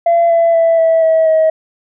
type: tone with pitch steps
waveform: sine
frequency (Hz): 680 / 671 / 662.2 / 653.4 / 644.8 / 636.3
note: F5 / E5 / E5 / E5 / E5 / D#5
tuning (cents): -46 / +31 / +8 / -15 / -38 / +39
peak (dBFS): -6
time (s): 0.06-1.5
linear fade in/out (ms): 5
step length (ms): 240
effects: tanh soft clip ceiling -5 dBFS